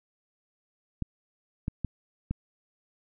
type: clicks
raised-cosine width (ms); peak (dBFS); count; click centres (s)
5; -17; 4; 1.023 / 1.681 / 1.847 / 2.31
effects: none